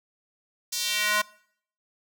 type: tone with high-pass filter sweep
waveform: square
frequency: 210.1 Hz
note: G#3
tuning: 20 cents sharp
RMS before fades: -26 dBFS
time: 0.72-1.22 s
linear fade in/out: 10 ms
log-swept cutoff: 5600 to 1100 Hz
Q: 1.5
effects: noise-tail reverb RT60 0.6 s tail -22 dB re dry